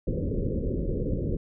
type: low-pass noise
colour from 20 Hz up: pink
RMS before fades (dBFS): -28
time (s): 0.07-1.37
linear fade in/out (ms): 5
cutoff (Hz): 550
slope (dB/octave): 96
effects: none